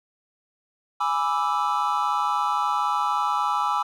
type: chord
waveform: triangle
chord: E dominant seventh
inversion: first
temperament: equal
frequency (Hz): 830.6 / 987.8 / 1174.7 / 1318.5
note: G#5 / B5 / D6 / E6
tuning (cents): 0 / 0 / 0 / 0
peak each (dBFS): -25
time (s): 1-3.83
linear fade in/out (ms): 10
effects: none